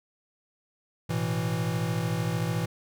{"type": "chord", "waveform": "square", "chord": "A suspended second", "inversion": "none", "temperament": "equal", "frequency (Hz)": [110, 123.47, 164.81], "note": ["A2", "B2", "E3"], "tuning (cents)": [0, 0, 0], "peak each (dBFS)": [-32, -33, -30], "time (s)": [1.09, 2.66], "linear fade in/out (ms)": 10, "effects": []}